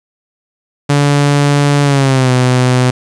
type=tone with pitch glide; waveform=sawtooth; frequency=143.6 to 126.46 Hz; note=D3 to B2; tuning=-39 to +41 cents; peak=-4 dBFS; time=0.89-2.91 s; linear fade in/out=10 ms; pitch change=-220 cents; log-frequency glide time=1.83-2.32 s; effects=resampled to 22050 Hz + 7-bit